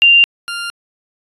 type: tone pair in turn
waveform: sine / 20% pulse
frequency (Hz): 2784 / 1396.4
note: F7 / F6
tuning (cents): -6 / -1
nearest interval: octave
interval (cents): 1195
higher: first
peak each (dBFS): -5 / -16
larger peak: first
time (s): 0.02-0.24 / 0.48-0.7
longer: neither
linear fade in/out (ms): 0
effects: resampled to 24000 Hz